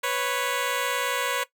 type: tone pair together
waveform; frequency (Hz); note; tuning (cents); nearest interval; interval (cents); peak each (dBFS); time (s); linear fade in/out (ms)
10% pulse; 493.9 / 552.5; B4 / C#5; 0 / -6; major second; 194; -19 / -19; 0.03-1.44; 10
effects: noise-tail reverb RT60 0.1 s tail -17 dB re dry